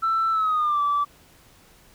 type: tone with pitch glide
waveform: sine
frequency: 1331 to 1158.7 Hz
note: E6 to D6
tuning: +16 to -24 cents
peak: -18 dBFS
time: 0.02-1.05 s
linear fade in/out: 20 ms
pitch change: -240 cents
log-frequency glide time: 0.31-0.81 s
effects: tanh soft clip ceiling -16 dBFS + pink hiss -54 dBFS RMS until 1.94 s